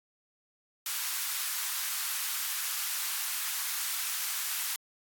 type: high-pass noise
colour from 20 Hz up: white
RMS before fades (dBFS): -33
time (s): 0.86-4.76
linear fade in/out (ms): 2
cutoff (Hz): 1000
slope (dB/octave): 24
effects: AAC 64 kbps